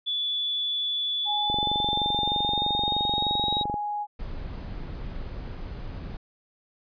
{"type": "tone with pitch glide", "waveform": "sine", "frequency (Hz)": [3448, 3804], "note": ["A7", "A#7"], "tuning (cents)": [-36, 34], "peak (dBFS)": -25, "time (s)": [0.06, 3.64], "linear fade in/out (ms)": 20, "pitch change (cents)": 170, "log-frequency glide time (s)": [1.2, 3.51]}
{"type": "tone", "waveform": "sine", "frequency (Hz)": 830.6, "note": "G#5", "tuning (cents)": 0, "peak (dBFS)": -27, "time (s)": [1.25, 4.07], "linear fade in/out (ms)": 50}
{"type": "click train", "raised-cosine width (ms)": 2, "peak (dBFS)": -19, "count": 53, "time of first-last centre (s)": [1.5, 3.741], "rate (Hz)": 23.2}
{"type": "noise", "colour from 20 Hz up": "brown", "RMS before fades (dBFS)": -35, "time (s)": [4.19, 6.17], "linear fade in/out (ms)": 5}
{"effects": ["resampled to 11025 Hz"]}